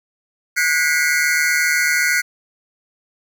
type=tone cluster; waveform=square; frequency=1457 / 1605 / 1970 / 2124 / 2265 Hz; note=F#6 / G6 / B6 / C7 / C#7; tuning=-27 / +40 / -5 / +25 / +37 cents; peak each=-20 / -25 / -22 / -21 / -29 dBFS; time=0.56-2.22 s; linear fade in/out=20 ms; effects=none